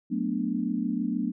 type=chord; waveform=sine; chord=B minor seventh; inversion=second; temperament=equal with one note detuned; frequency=185 / 220.6 / 246.9 / 293.7 Hz; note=F#3 / A3 / B3 / D4; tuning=0 / +5 / 0 / 0 cents; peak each=-33 / -30 / -30 / -32 dBFS; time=0.1-1.32 s; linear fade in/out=20 ms; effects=none